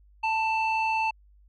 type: tone with low-pass filter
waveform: square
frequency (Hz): 886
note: A5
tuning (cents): +12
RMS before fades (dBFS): -26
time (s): 0.23-1.11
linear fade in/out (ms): 10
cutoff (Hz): 2600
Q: 2.1
effects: added 50 Hz sine -54 dBFS peak until 1.48 s